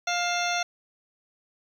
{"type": "harmonic tone with a mistuned harmonic", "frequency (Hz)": 703, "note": "F5", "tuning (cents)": 11, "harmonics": [1, 2, 3, 4, 5, 6, 8, 9], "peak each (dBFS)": [-28, -31, -33, -34, -35, -36, -37, -38], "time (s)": [0.07, 0.63], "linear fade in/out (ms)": 5, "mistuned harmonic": 4, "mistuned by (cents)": -89, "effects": ["9-bit"]}